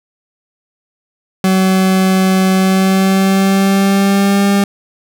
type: tone with pitch glide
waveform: 40% pulse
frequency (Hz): 188.7 to 199.46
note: F#3 to G3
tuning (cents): +34 to +30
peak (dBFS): -8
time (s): 1.44-4.64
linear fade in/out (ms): 2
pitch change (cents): +96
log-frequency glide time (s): 2.54-4.47
effects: none